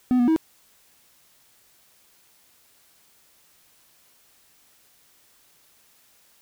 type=tone with pitch steps; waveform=triangle; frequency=251 / 242.4 / 320.4 Hz; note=B3 / B3 / E4; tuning=+28 / -32 / -49 cents; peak=-14 dBFS; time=0.11-0.362 s; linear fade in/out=0 ms; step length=84 ms; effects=white hiss -59 dBFS RMS until 6.41 s